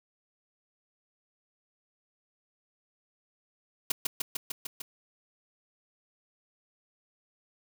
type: noise with echo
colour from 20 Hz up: white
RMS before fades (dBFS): -26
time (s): 3.9-3.92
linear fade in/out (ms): 5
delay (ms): 150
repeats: 6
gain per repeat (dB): -2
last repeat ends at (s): 4.82
effects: none